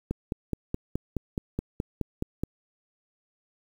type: click train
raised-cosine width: 3 ms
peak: -15 dBFS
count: 12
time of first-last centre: 0.11-2.436 s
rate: 4.73 Hz
effects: 8-bit